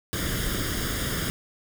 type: noise with comb filter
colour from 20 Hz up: pink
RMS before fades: -28 dBFS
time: 0.13-1.3 s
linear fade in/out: 0 ms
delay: 0.59 ms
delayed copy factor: +0.75
effects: none